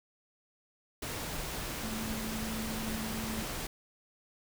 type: tone in noise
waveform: sine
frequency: 220.8 Hz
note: A3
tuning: 6 cents sharp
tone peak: -37 dBFS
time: 1.83-3.43 s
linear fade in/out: 5 ms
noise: pink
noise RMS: -38 dBFS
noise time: 1.02-3.67 s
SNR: -2 dB
effects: none